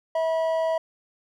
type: tone pair together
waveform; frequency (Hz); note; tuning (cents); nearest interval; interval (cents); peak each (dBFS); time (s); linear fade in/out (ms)
triangle; 648.1 / 971; E5 / B5; -30 / -30; perfect fifth; 700; -20 / -29; 0.15-0.78; 5
effects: none